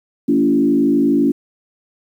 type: tone with frequency modulation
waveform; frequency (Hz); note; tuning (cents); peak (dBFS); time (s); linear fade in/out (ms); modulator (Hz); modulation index
sine; 284.2; C#4; +43; -11; 0.28-1.32; 10; 52.2; 1.1
effects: 8-bit